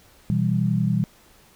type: chord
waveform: sine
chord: E minor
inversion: second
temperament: equal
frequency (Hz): 123.47 / 164.81 / 196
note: B2 / E3 / G3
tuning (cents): 0 / 0 / 0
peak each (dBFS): -23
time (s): 0.3-1.04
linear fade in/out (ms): 0
effects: pink hiss -54 dBFS RMS until 1.55 s